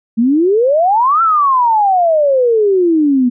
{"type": "exponential two-way sweep", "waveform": "sine", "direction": "up then down", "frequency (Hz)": [218.8, 1367, 239.5], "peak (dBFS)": -8, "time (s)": [0.17, 3.3], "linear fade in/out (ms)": 20, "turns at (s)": 1.22, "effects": []}